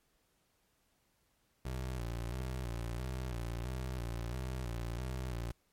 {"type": "tone with vibrato", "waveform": "25% pulse", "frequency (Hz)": 60.8, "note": "B1", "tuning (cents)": -26, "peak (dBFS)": -33, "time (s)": [1.65, 5.52], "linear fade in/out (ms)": 5, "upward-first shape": "square", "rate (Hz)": 1.5, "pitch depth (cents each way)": 81, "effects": ["pink hiss -75 dBFS RMS until 5.72 s", "MP3 64 kbps"]}